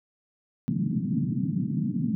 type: band-pass noise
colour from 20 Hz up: pink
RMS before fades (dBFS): -27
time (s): 0.68-2.15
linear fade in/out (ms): 0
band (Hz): 130 to 260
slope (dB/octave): 48
effects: none

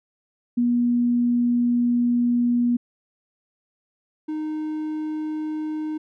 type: tone pair in turn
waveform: sine / triangle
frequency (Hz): 241 / 308.9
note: B3 / D#4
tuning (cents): -42 / -12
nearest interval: major third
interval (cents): 430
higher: second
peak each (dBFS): -17 / -23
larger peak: first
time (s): 0.57-2.77 / 4.28-5.98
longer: first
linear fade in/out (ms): 10
effects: none

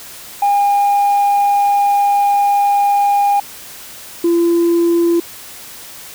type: tone pair in turn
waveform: sine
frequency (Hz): 810 / 340.6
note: G#5 / F4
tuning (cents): -43 / -43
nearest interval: octave + minor third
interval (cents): 1500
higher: first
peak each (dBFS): -8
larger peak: neither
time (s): 0.42-3.4 / 4.24-5.2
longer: first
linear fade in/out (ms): 5
effects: tanh soft clip ceiling -8 dBFS + white hiss -34 dBFS RMS until 6.14 s

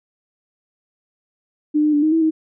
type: tone with pitch steps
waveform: sine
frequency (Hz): 300.7 / 302.6 / 293 / 311.2 / 325.2 / 316.1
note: D4 / D#4 / D4 / D#4 / E4 / D#4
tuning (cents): +41 / -48 / -4 / 0 / -23 / +27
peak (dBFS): -13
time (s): 1.74-2.31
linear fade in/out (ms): 20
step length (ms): 95
effects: none

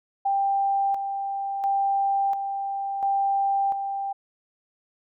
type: tone with tremolo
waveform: sine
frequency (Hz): 790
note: G5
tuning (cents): +13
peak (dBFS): -20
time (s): 0.25-4.13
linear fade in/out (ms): 10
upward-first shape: square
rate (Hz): 0.72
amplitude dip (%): 50
effects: none

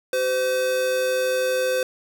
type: tone pair together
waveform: square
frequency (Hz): 381.8 / 512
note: G4 / C5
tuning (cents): -46 / -38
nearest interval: perfect fourth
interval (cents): 508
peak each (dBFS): -32 / -21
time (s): 0.13-1.83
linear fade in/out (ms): 2
effects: none

